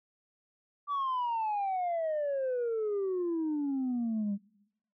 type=exponential sweep; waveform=sine; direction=down; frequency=1170 to 196.3 Hz; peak=-27 dBFS; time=0.87-4.38 s; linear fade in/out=50 ms; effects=noise-tail reverb RT60 0.9 s tail -24 dB re dry + tanh soft clip ceiling -27 dBFS